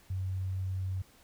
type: tone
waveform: sine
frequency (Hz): 94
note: F#2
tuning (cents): +28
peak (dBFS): -31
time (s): 0.1-1.02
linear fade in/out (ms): 5
effects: pink hiss -61 dBFS RMS until 1.23 s